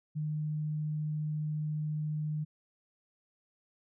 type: tone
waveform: sine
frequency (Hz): 152.4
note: D#3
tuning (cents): -36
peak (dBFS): -31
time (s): 0.15-2.45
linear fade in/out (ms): 20
effects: none